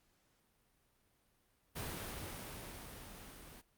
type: noise with level ramp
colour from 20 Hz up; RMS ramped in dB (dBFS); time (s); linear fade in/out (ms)
pink; -42 to -55; 1.75-3.62; 20
effects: pink hiss -75 dBFS RMS until 3.77 s + Opus 48 kbps